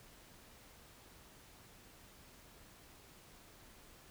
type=silence; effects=pink hiss -60 dBFS RMS until 4.1 s